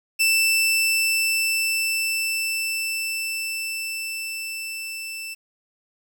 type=tone with level ramp; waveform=sawtooth; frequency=2660 Hz; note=E7; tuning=15 cents sharp; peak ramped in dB=-13 to -28 dBFS; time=0.19-5.35 s; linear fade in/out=20 ms; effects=9-bit